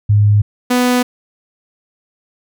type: tone pair in turn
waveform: sine / sawtooth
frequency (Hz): 103.83 / 248.1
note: G#2 / B3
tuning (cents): 0 / +8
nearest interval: octave + minor third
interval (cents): 1508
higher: second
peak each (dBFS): -7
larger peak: neither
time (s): 0.09-0.42 / 0.7-1.03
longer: neither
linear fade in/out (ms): 10
effects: none